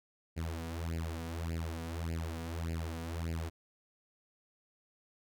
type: tone with flanger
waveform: sawtooth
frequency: 82.41 Hz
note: E2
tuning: in tune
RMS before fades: -38 dBFS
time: 0.36-3.5 s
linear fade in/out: 20 ms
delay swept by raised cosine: 0.41 to 4.21 ms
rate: 1.7 Hz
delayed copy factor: +0.95
effects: none